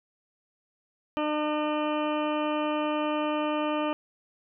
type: harmonic tone with a mistuned harmonic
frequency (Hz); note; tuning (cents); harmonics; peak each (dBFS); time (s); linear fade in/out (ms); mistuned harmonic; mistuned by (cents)
301.7; D4; +47; 1 / 2 / 3 / 4 / 5 / 6 / 8 / 9 / 10; -29 / -30 / -34 / -34 / -46 / -46 / -42 / -44 / -42; 1.17-3.93; 0; 6; +21
effects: none